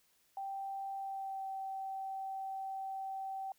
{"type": "tone with pitch glide", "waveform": "sine", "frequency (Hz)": [782, 772.6], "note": ["G5", "G5"], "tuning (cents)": [-4, -25], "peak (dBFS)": -38, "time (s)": [0.37, 3.52], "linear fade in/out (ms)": 2, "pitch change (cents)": -21, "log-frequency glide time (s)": [0.96, 1.47], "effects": ["white hiss -72 dBFS RMS until 3.58 s"]}